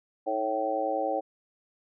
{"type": "harmonic tone with a mistuned harmonic", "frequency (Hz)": 110, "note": "A2", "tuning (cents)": 0, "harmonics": [3, 4, 5, 6, 7], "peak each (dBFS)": [-35, -36, -30, -36, -30], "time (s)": [0.26, 1.21], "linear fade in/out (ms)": 20, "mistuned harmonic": 3, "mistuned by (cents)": -60, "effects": []}